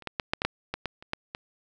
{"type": "clicks", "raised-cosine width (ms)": 0.3, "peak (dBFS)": [-30, -15, -11, -8, -13, -8, -14, -14, -29, -12, -18], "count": 11, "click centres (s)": [0.023, 0.073, 0.198, 0.335, 0.419, 0.45, 0.74, 0.857, 1.025, 1.134, 1.349], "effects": []}